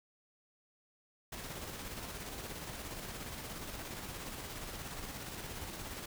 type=noise with tremolo; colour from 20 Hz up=pink; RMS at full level=-43 dBFS; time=1.32-6.06 s; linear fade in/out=5 ms; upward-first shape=square; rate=17 Hz; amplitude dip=30%; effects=none